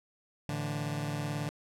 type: chord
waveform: sawtooth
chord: A suspended fourth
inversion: none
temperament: just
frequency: 110 / 146.67 / 165 Hz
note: A2 / D3 / E3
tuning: 0 / -2 / +2 cents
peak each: -35 / -30 / -36 dBFS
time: 0.49-1.49 s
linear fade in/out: 0 ms
effects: low-pass 12000 Hz 12 dB/octave